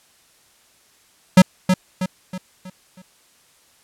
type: tone with echo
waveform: square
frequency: 184.9 Hz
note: F#3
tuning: 1 cent flat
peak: -6 dBFS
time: 1.37-1.42 s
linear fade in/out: 5 ms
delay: 320 ms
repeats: 5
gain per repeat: -7 dB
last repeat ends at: 3.02 s
effects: white hiss -56 dBFS RMS until 3.83 s + low-pass 11000 Hz 12 dB/octave